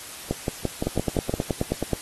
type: two click trains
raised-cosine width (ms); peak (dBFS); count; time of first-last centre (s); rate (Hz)
2; -10 / -9; 7 / 11; 0.31-1.339 / 0.87-1.933; 5.83 / 9.41
effects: white hiss -39 dBFS RMS until 2.01 s + AAC 32 kbps